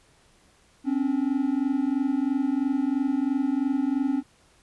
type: tone pair together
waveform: triangle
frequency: 261.8 / 284.8 Hz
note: C4 / C#4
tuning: +1 / +47 cents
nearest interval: minor second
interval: 146 cents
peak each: -23 dBFS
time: 0.84-4.23 s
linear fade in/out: 50 ms
effects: pink hiss -60 dBFS RMS until 4.62 s + resampled to 24000 Hz